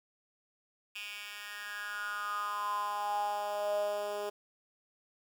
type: tone with high-pass filter sweep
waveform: 10% pulse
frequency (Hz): 206.1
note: G#3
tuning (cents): -13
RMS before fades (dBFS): -36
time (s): 0.95-4.3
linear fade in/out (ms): 10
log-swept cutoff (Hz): 2500 to 470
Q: 7.4
effects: 10-bit